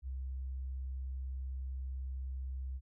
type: tone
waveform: sine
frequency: 65.41 Hz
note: C2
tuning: in tune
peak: -37 dBFS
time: 0.02-2.81 s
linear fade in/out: 50 ms
effects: none